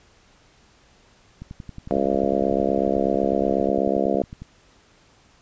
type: click train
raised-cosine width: 5 ms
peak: -23 dBFS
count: 34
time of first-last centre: 1.42-4.42 s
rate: 11 Hz
type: noise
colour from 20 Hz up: brown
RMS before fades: -41 dBFS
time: 1.9-3.68 s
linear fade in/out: 10 ms
type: harmonic tone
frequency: 68.1 Hz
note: C#2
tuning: 30 cents flat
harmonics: 3 / 4 / 5 / 6 / 7 / 8 / 9 / 10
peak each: -27 / -27 / -27 / -27 / -27 / -27 / -27 / -27 dBFS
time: 1.91-4.22 s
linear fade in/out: 0 ms
effects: pink hiss -56 dBFS RMS until 5.41 s + resampled to 16000 Hz